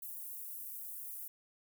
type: high-pass noise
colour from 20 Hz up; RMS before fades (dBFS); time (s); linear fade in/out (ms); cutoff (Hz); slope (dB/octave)
pink; -45; 0.02-1.28; 5; 12000; 24
effects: none